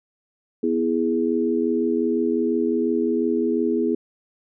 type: chord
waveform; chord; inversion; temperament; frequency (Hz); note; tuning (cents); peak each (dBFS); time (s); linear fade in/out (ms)
sine; E major; second; equal; 246.9 / 329.6 / 415.3; B3 / E4 / G#4; 0 / 0 / 0; -23; 0.63-3.95; 5
effects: none